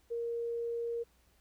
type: tone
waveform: sine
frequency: 467.8 Hz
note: A#4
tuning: 6 cents sharp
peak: -33 dBFS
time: 0.1-1.04 s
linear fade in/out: 20 ms
effects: added 60 Hz sine -68 dBFS peak until 1.4 s + pink hiss -70 dBFS RMS until 1.4 s